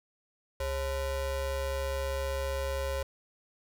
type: ring-modulated tone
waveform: square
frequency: 237.4 Hz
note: A#3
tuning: 32 cents sharp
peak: -28 dBFS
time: 0.6-3.03 s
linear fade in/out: 5 ms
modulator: 305 Hz
effects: none